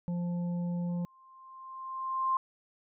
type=harmonic tone; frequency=174.61 Hz; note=F3; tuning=in tune; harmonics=1 / 3 / 5; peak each=-30 / -45 / -51 dBFS; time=0.08-1.05 s; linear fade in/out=0 ms
type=tone with exponential growth; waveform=sine; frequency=1052 Hz; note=C6; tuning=9 cents sharp; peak=-24 dBFS; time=0.89-2.37 s; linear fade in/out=2 ms; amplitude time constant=320 ms
effects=none